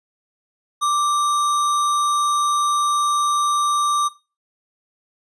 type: tone with sample-and-hold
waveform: sine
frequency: 1174.7 Hz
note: D6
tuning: in tune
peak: -16 dBFS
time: 0.81-4.09 s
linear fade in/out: 20 ms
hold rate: 4900 Hz
effects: noise-tail reverb RT60 0.3 s tail -18 dB re dry + resampled to 24000 Hz